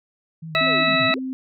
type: tone with vibrato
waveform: sine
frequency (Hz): 157.6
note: D#3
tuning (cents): +23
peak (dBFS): -31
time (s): 0.42-1.03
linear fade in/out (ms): 10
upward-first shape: sine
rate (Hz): 5.3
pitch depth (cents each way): 53
type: harmonic tone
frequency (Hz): 650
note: E5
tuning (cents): -24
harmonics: 1 / 2 / 3 / 4 / 6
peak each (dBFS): -23 / -23 / -23 / -23 / -23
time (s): 0.55-1.14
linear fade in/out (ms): 0
type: tone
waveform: sine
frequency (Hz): 260.7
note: C4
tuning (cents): -6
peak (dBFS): -25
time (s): 0.61-1.33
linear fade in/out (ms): 0
type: exponential two-way sweep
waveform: sine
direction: down then up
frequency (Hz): 576 to 112.2 to 576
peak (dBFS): -30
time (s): 0.66-1.19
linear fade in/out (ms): 10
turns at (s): 1.06
effects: none